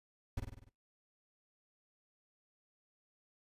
brown noise with echo, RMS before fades -37 dBFS, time 0.37-0.4 s, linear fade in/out 5 ms, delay 49 ms, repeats 6, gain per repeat -4 dB, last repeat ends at 0.694 s, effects noise-tail reverb RT60 0.2 s tail -19 dB re dry + resampled to 32000 Hz

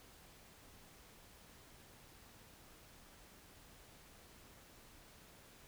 silence, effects pink hiss -61 dBFS RMS until 5.67 s

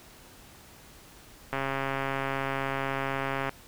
click train, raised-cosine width 0.5 ms, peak -15 dBFS, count 268, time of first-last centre 1.53-3.493 s, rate 136 Hz, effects pink hiss -52 dBFS RMS until 3.67 s

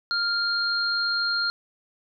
sine tone pair together, 1400 / 4218 Hz, F6 / C8, +4 / +13 cents, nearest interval octave + perfect fifth, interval 1909 cents, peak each -25 dBFS, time 0.11-1.5 s, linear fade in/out 0 ms, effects none

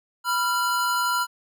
square tone pair together, 985 / 1381.4 Hz, B5 / F6, -5 / -19 cents, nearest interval tritone, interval 586 cents, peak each -26 / -24 dBFS, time 0.24-1.27 s, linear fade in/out 50 ms, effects none

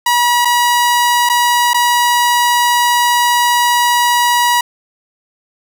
sawtooth tone with dropouts, 965 Hz, B5, 40 cents flat, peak -6 dBFS, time 0.06-4.61 s, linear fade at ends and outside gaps 5 ms, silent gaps 0.449-0.453 / 1.291-1.297 / 1.734-1.743 s, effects none

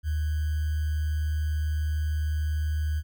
sine tone with sample-and-hold, 76.5 Hz, D#2, 29 cents flat, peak -24 dBFS, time 0.03-3.03 s, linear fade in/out 50 ms, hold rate 1575 Hz, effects none

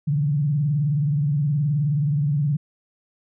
sine tone with vibrato, 145.9 Hz, D3, 11 cents flat, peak -18 dBFS, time 0.07-2.57 s, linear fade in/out 10 ms, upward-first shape triangle, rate 19 Hz, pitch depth 170 cents each way, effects none

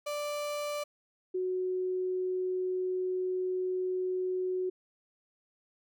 35% pulse / sine tone pair in turn, 588 / 368.9 Hz, D5 / F#4, +2 / -5 cents, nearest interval minor sixth, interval 807 cents, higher first, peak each -31 / -29 dBFS, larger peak second, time 0.06-0.84 / 1.34-4.7 s, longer second, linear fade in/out 10 ms, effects none

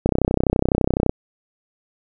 click train, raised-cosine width 2 ms, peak -3 dBFS, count 34, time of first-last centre 0.06-1.094 s, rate 31.9 Hz, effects none

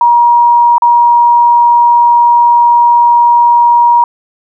sine tone with dropouts, 951 Hz, A#5, 34 cents sharp, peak -3 dBFS, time 0.01-4.04 s, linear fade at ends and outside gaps 2 ms, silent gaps 0.782-0.821 s, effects none

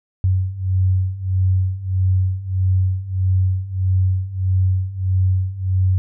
sine beating tone pair, 92.5 / 94.1 Hz, F#2 / F#2, 0 / +30 cents, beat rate 1.6 Hz, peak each -20 / -17 dBFS, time 0.24-5.98 s, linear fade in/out 0 ms, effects none

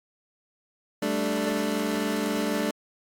25% pulse chord, G suspended second, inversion none, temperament equal, 196 / 220 / 293.7 Hz, G3 / A3 / D4, 0 / 0 / 0 cents, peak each -28 / -25 / -25 dBFS, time 1.02-2.71 s, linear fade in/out 5 ms, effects AAC 64 kbps

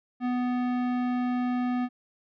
sine tone with tanh clipping, 247.9 Hz, B3, 7 cents sharp, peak -27 dBFS, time 0.2-1.89 s, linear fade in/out 50 ms, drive 17 dB, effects none

